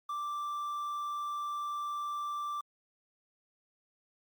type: tone with quantisation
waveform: triangle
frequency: 1174.7 Hz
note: D6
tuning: in tune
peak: -32 dBFS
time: 0.09-2.61 s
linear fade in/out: 5 ms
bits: 10
effects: Opus 48 kbps

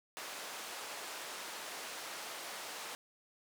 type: band-pass noise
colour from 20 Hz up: pink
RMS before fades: -45 dBFS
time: 0.17-2.95 s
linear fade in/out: 0 ms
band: 580 to 11000 Hz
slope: 12 dB/octave
effects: none

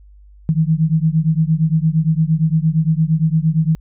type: beating tone pair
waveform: sine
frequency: 155.56 / 164.26 Hz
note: D#3 / E3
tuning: 0 / -6 cents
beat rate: 8.7 Hz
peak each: -15 / -16 dBFS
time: 0.49-3.75 s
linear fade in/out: 0 ms
effects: added 50 Hz sine -41 dBFS peak until 3.8 s

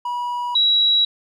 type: tone pair in turn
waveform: triangle / sine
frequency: 971 / 3884 Hz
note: B5 / B7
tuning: -30 / -30 cents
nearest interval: 2 octaves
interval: 2400 cents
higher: second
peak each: -20 / -13 dBFS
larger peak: second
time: 0.05-0.55 / 0.55-1.05 s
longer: neither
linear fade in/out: 5 ms
effects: none

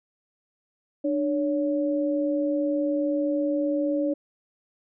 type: tone pair together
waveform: sine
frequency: 298.2 / 563 Hz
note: D4 / C#5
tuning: +27 / +27 cents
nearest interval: major seventh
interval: 1100 cents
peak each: -24 / -26 dBFS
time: 1.04-4.14 s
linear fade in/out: 10 ms
effects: none

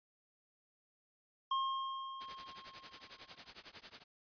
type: tone with exponential decay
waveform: square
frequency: 1070 Hz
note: C6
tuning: 38 cents sharp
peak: -32 dBFS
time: 1.51-3.49 s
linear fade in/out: 5 ms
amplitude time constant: 430 ms
type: noise with tremolo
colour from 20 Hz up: white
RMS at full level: -46 dBFS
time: 2.2-4.04 s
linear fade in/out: 20 ms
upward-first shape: triangle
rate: 11 Hz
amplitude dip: 100%
effects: resampled to 11025 Hz

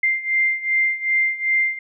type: beating tone pair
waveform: sine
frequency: 2093 / 2095.6 Hz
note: C7 / C7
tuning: 0 / +2 cents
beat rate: 2.6 Hz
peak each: -22 / -19 dBFS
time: 0.03-1.79 s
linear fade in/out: 5 ms
effects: none

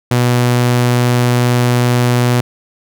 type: tone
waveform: sawtooth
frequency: 122.4 Hz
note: B2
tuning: 15 cents flat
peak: -6 dBFS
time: 0.11-2.41 s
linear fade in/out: 5 ms
effects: none

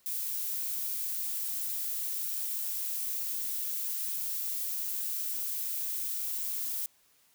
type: noise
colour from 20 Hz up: violet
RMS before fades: -34 dBFS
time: 0.06-6.86 s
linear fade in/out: 0 ms
effects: white hiss -66 dBFS RMS until 7.34 s

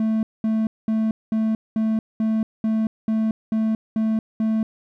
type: tone bursts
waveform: triangle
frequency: 220.2 Hz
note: A3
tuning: 2 cents sharp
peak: -16 dBFS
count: 11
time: 0-4.63 s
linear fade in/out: 2 ms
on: 230 ms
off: 210 ms
effects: none

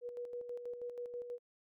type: tone with tremolo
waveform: sine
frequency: 484.9 Hz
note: B4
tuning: 32 cents flat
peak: -39 dBFS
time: 0.01-1.39 s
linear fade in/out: 50 ms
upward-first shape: square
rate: 6.2 Hz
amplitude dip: 50%
effects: none

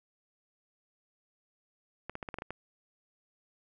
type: clicks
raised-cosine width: 0.5 ms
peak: -23 dBFS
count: 8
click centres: 2.096 / 2.154 / 2.228 / 2.288 / 2.342 / 2.386 / 2.421 / 2.506 s
effects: none

